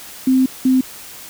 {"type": "tone pair in turn", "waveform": "sine", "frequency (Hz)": [260.3, 259], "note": ["C4", "C4"], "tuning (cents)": [-9, -17], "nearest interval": "unison", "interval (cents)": 8, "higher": "first", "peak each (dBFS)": -10, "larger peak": "neither", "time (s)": [[0.27, 0.46], [0.65, 0.81]], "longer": "first", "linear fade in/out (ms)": 5, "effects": ["white hiss -36 dBFS RMS until 1.29 s"]}